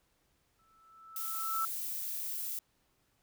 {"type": "tone with exponential growth", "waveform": "sine", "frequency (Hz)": 1318.5, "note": "E6", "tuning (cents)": 0, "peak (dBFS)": -29, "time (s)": [0.59, 1.65], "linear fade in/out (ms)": 2, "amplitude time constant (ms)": 230}
{"type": "noise", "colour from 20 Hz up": "violet", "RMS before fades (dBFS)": -38, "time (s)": [1.16, 2.59], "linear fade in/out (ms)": 2}
{"effects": ["pink hiss -74 dBFS RMS until 3.22 s"]}